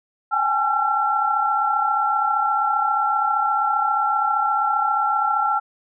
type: tone cluster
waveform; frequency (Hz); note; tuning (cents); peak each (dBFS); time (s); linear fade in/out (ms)
sine; 782 / 815 / 850 / 1357; G5 / G#5 / G#5 / E6; -4 / -33 / +40 / +50; -27 / -26 / -23 / -20; 0.31-5.6; 20
effects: none